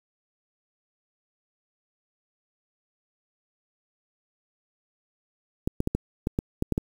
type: clicks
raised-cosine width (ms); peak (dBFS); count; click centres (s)
3; -11; 9; 5.675 / 5.804 / 5.874 / 5.95 / 6.271 / 6.389 / 6.624 / 6.723 / 6.779
effects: 7-bit